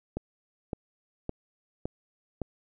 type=click train; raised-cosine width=2 ms; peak=-18 dBFS; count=5; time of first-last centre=0.17-2.417 s; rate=1.78 Hz; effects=none